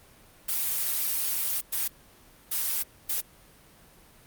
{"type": "noise bursts at uneven times", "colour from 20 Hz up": "blue", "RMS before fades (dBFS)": -28, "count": 4, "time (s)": [[0.48, 1.61], [1.72, 1.88], [2.51, 2.83], [3.09, 3.21]], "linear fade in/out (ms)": 10, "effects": ["pink hiss -55 dBFS RMS until 4.26 s", "Opus 32 kbps"]}